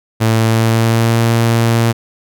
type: tone with pitch glide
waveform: sawtooth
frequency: 112.6 to 115.57 Hz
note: A2 to A#2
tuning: +40 to -14 cents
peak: -6 dBFS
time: 0.2-1.93 s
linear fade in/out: 20 ms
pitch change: +46 cents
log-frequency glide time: 0.51-1.21 s
effects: none